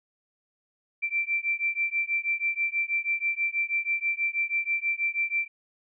sine beating tone pair, 2344 / 2350.2 Hz, D7 / D7, -4 / +1 cents, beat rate 6.2 Hz, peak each -28 dBFS, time 1.02-5.48 s, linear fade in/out 20 ms, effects none

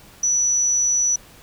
sine tone, 5920 Hz, F#8, in tune, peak -16 dBFS, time 0.23-1.16 s, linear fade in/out 5 ms, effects pink hiss -47 dBFS RMS until 1.42 s

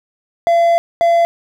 triangle tone pair in turn, 680 / 680 Hz, F5 / F5, -46 / -46 cents, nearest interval unison, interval 0 cents, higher neither, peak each -7 dBFS, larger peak neither, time 0.47-0.78 / 1.01-1.25 s, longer first, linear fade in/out 0 ms, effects none

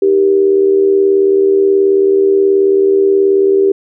sine tone with amplitude modulation, 392 Hz, G4, in tune, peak -4 dBFS, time 0.02-3.72 s, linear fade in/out 5 ms, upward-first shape sine, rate 78.6 Hz, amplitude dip 60%, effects none

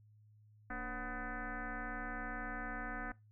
sine tone with frequency modulation, 740 Hz, F#5, in tune, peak -39 dBFS, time 0.7-3.12 s, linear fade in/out 5 ms, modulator 257 Hz, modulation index 4.2, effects noise-tail reverb RT60 0.2 s tail -20 dB re dry + added 106 Hz sine -61 dBFS peak until 3.31 s

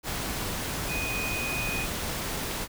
sine tone in noise, 2489 Hz, D#7, in tune, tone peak -31 dBFS, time 0.87-1.87 s, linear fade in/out 50 ms, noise pink, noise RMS -32 dBFS, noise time 0.03-2.68 s, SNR -2 dB, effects none

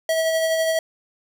square tone with tremolo, 647 Hz, E5, 32 cents flat, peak -18 dBFS, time 0.09-0.79 s, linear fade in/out 2 ms, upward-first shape sine, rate 12 Hz, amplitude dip 30%, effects none

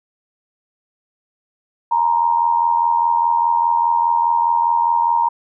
sine tone with amplitude modulation, 936 Hz, A#5, 7 cents sharp, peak -10 dBFS, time 1.91-5.29 s, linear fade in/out 10 ms, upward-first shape sine, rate 84.9 Hz, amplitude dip 65%, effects none

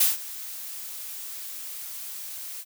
blue noise with ADSR envelope, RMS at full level -18 dBFS, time 0-2.65 s, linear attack 8 ms, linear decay 160 ms, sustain -19 dB, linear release 48 ms, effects none

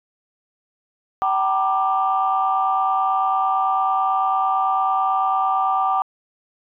sine tone cluster, 767 / 906 / 975 / 1184 Hz, G5 / A#5 / B5 / D6, -38 / -50 / -23 / +14 cents, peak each -19 / -28 / -28 / -20 dBFS, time 1.22-6.02 s, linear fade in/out 0 ms, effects tanh soft clip ceiling -8 dBFS

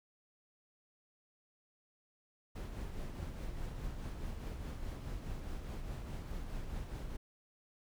brown noise with tremolo, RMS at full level -40 dBFS, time 2.55-7.17 s, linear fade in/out 10 ms, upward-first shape triangle, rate 4.8 Hz, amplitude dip 45%, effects none

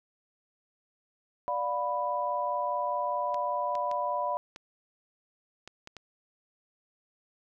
sine chord, B diminished, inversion first, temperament equal with one note detuned, 587.3 / 712.3 / 987.8 Hz, D5 / F5 / B5, 0 / +34 / 0 cents, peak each -33 / -34 / -30 dBFS, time 1.48-4.37 s, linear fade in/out 0 ms
clicks, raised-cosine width 0.2 ms, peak -26 dBFS, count 7, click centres 3.344 / 3.753 / 3.914 / 4.561 / 5.676 / 5.874 / 5.967 s
effects none

